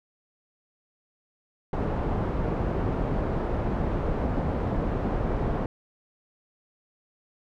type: low-pass noise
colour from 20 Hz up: pink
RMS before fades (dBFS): -27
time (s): 1.73-5.66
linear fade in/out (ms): 2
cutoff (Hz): 810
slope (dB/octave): 12
effects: none